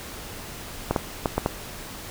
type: clicks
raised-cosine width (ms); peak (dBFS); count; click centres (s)
1; -7; 5; 0.91 / 0.962 / 1.258 / 1.38 / 1.461
effects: pink hiss -38 dBFS RMS until 2.1 s